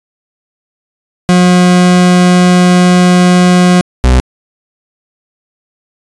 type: tone pair in turn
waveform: 40% pulse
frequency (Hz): 179.6 / 63.15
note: F3 / B1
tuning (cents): +49 / +39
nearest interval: octave + tritone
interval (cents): 1810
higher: first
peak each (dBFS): -3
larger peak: neither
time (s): 1.29-3.81 / 4.04-4.2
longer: first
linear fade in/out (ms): 0
effects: resampled to 22050 Hz